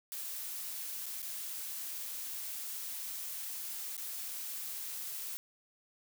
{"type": "noise with dropouts", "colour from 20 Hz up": "blue", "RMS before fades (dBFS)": -41, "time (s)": [0.12, 5.37], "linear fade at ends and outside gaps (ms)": 0, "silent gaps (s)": [[1.058, 1.064], [1.219, 1.227], [3.967, 3.978]], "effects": []}